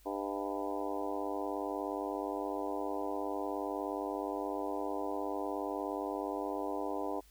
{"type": "harmonic tone with a mistuned harmonic", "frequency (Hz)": 99.5, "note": "G2", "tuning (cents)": 26, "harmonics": [3, 4, 5, 6, 7, 8, 9, 10], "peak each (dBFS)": [-40, -41, -42, -43, -43, -44, -45, -45], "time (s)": [0.05, 7.21], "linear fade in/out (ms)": 20, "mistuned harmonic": 6, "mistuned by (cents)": 64, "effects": ["added 50 Hz sine -60 dBFS peak until 7.3 s", "white hiss -65 dBFS RMS until 7.3 s"]}